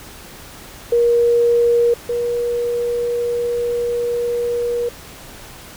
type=tone pair in turn; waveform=sine; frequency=473.4 / 478.1 Hz; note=A#4 / A#4; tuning=+27 / +44 cents; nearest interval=unison; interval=17 cents; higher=second; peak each=-11 / -17 dBFS; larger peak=first; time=0.92-1.94 / 2.09-4.89 s; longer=second; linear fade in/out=5 ms; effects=pink hiss -38 dBFS RMS until 5.76 s